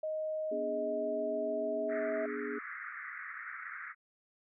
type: tone with pitch glide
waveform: sine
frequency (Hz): 624 to 641.5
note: D#5 to E5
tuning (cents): +5 to -47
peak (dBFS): -33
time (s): 0.03-2.26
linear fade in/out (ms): 5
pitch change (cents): +48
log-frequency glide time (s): 0.43-1.91
type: chord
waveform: sine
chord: G# diminished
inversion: first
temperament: equal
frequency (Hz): 246.9 / 293.7 / 415.3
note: B3 / D4 / G#4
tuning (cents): 0 / 0 / 0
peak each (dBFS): -42 / -42 / -38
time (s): 0.51-2.59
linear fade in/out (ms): 10
type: band-pass noise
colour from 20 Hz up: white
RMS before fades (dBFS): -44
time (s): 1.88-3.95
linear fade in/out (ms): 50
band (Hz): 1200 to 2100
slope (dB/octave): 96
effects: none